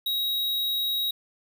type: tone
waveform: square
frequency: 3815 Hz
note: A#7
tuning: 39 cents sharp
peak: -25 dBFS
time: 0.06-1.11 s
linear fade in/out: 5 ms
effects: none

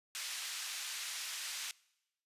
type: band-pass noise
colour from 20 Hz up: white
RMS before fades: -42 dBFS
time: 0.15-1.71 s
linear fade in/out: 0 ms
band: 1600 to 6900 Hz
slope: 12 dB/octave
effects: noise-tail reverb RT60 0.9 s tail -23 dB re dry + resampled to 32000 Hz

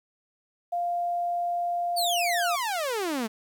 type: tone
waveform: sine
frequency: 698 Hz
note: F5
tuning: 1 cent flat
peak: -25 dBFS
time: 0.72-2.56 s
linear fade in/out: 10 ms
type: exponential sweep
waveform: sawtooth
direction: down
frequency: 4699 to 209.7 Hz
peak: -23 dBFS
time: 1.96-3.28 s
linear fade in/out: 20 ms
effects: 10-bit

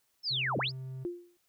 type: linear two-way sweep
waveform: sine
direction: down then up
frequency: 5420 to 120.7 to 5420 Hz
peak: -29 dBFS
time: 0.23-0.72 s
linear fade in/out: 50 ms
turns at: 0.58 s
type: tone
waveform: triangle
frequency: 130.81 Hz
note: C3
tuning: in tune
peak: -36 dBFS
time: 0.3-1.05 s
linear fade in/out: 20 ms
type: tone with exponential decay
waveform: sine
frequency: 350 Hz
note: F4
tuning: 4 cents sharp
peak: -29 dBFS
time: 1.05-1.37 s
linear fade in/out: 0 ms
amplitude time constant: 69 ms
effects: white hiss -74 dBFS RMS until 1.48 s

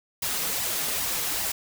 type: noise with flanger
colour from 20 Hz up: white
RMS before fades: -28 dBFS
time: 0.22-1.52 s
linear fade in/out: 5 ms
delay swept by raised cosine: 1 to 6.4 ms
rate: 2.5 Hz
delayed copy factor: +0.65
effects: none

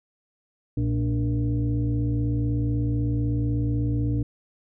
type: tone with frequency modulation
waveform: sine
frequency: 116.54 Hz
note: A#2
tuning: in tune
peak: -21 dBFS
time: 0.77-4.23 s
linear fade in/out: 5 ms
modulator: 177 Hz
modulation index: 0.98
effects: none

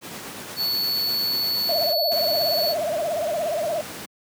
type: noise with tremolo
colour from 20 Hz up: pink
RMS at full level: -34 dBFS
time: 0.01-1.95 s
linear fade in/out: 50 ms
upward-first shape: triangle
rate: 8.4 Hz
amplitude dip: 30%
type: tone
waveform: square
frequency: 4435 Hz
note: C#8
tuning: in tune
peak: -22 dBFS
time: 0.56-2.75 s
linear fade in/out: 50 ms
type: tone with vibrato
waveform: sine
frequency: 639 Hz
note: D#5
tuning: 46 cents sharp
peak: -22 dBFS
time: 1.69-3.81 s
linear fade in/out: 2 ms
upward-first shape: triangle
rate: 17 Hz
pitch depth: 180 cents each way
type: noise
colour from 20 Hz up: pink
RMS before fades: -35 dBFS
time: 2.11-4.06 s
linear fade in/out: 10 ms
effects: high-pass 150 Hz 12 dB/octave

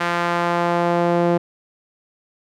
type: tone with band-pass filter sweep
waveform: sawtooth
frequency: 172.7 Hz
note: F3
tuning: 19 cents flat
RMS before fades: -19 dBFS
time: 0-1.38 s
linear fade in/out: 10 ms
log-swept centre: 1500 to 470 Hz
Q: 1.1
effects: none

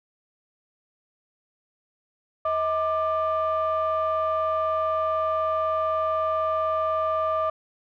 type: ring-modulated tone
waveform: triangle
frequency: 276.4 Hz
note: C#4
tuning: 5 cents flat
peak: -16 dBFS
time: 2.45-7.5 s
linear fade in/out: 5 ms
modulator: 912 Hz
effects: tanh soft clip ceiling -15 dBFS

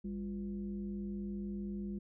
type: tone with frequency modulation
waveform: sine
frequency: 200.3 Hz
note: G3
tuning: 38 cents sharp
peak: -37 dBFS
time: 0.04-1.99 s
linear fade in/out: 10 ms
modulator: 148 Hz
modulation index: 0.64
effects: none

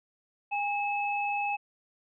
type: tone pair together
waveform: sine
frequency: 816.4 / 2592 Hz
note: G#5 / E7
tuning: -30 / -30 cents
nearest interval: octave + minor sixth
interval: 2000 cents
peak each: -29 / -32 dBFS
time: 0.51-1.57 s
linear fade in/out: 20 ms
effects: none

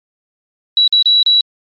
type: tone with dropouts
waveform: sine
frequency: 3914 Hz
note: B7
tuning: 16 cents flat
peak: -7 dBFS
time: 0.77-1.41 s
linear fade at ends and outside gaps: 2 ms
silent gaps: 0.878-0.925 / 1.026-1.057 / 1.23-1.262 s
effects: MP3 48 kbps

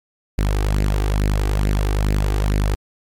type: tone with flanger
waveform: sawtooth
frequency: 50.7 Hz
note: G#1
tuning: 41 cents flat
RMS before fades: -18 dBFS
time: 0.38-2.75 s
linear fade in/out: 0 ms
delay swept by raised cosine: 0.42 to 2.62 ms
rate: 2.3 Hz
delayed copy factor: +0.6
effects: MP3 96 kbps

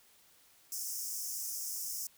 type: high-pass noise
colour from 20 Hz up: pink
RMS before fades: -39 dBFS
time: 0.72-2.07 s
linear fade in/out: 2 ms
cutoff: 5200 Hz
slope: 96 dB/octave
effects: white hiss -64 dBFS RMS until 2.17 s

